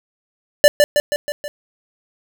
square tone with echo, 587 Hz, D5, 1 cent flat, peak -5 dBFS, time 0.64-0.68 s, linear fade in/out 0 ms, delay 160 ms, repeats 5, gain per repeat -4 dB, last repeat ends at 1.48 s, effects none

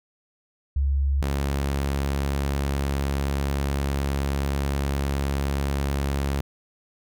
sine / sawtooth tone pair in turn, 69.3 / 69.55 Hz, C#2 / C#2, 0 / +6 cents, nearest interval unison, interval 6 cents, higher second, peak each -19 dBFS, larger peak neither, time 0.76-1.22 / 1.22-6.41 s, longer second, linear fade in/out 5 ms, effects none

